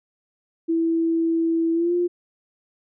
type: tone with pitch glide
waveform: sine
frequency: 329.6 to 351.2 Hz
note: E4 to F4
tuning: 0 to +10 cents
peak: -18 dBFS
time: 0.68-2.08 s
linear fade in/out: 20 ms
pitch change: +110 cents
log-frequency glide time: 1.73-1.94 s
effects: none